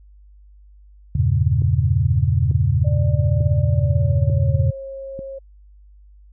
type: chord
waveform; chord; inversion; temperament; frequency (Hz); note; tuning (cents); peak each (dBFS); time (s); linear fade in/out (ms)
sine; E diminished seventh; none; equal; 82.41 / 98 / 116.54 / 138.59; E2 / G2 / Bb2 / Db3; 0 / 0 / 0 / 0; -20; 1.15-4.71; 5
type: click train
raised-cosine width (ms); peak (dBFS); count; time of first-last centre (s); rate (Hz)
3; -20; 5; 1.62-5.191; 1.12
type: tone with pitch glide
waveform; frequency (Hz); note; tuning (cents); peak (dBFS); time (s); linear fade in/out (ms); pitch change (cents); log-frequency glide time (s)
sine; 590 to 541; D5 to C#5; +8 to -42; -29; 2.84-5.39; 10; -150; 3.66-4.74
effects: added 50 Hz sine -44 dBFS peak until 6.32 s